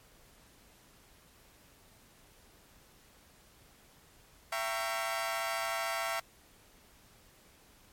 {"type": "chord", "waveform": "20% pulse", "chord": "E diminished seventh", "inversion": "none", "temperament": "equal with one note detuned", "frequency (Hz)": [671.6, 784, 932.3, 1108.7], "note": ["E5", "G5", "Bb5", "Db6"], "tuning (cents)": [32, 0, 0, 0], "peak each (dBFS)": [-30, -35, -36, -35], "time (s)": [4.52, 6.2], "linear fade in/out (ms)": 5, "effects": ["pink hiss -61 dBFS RMS until 7.92 s", "MP3 64 kbps"]}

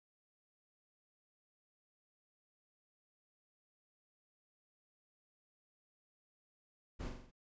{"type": "noise with echo", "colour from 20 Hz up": "brown", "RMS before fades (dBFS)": -42, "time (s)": [6.99, 7.1], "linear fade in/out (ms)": 20, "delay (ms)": 43, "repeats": 5, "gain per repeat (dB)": -4, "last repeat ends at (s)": 7.315, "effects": ["resampled to 16000 Hz"]}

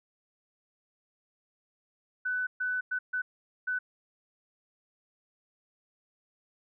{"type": "tone bursts at uneven times", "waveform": "sine", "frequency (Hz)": 1499, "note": "F#6", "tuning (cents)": 22, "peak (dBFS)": -28, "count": 5, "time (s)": [[2.25, 2.47], [2.6, 2.81], [2.91, 2.99], [3.13, 3.22], [3.67, 3.79]], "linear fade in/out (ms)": 10, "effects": []}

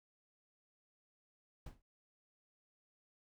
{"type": "noise with exponential decay", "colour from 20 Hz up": "brown", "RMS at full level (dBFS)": -42, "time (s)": [1.66, 1.82], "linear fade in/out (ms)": 5, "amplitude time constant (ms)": 34, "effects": []}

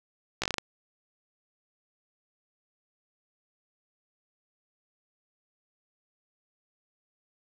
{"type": "slowing click train", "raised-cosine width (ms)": 0.2, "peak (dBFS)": -11, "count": 7, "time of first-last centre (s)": [0.42, 0.583], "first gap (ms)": 16, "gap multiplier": 1.21, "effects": []}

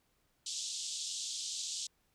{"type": "band-pass noise", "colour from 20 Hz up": "white", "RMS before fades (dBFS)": -40, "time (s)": [0.46, 1.87], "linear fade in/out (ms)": 5, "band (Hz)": [3200, 7900], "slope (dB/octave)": 48, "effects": ["pink hiss -75 dBFS RMS until 2.14 s"]}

